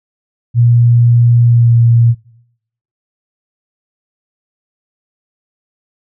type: tone with pitch glide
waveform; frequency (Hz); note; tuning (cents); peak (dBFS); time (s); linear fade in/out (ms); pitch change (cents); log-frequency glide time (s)
sine; 119.1 to 117.26; A#2 to A#2; +38 to +11; -5; 0.54-2.15; 50; -27; 1.45-1.76
effects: noise-tail reverb RT60 0.8 s tail -22 dB re dry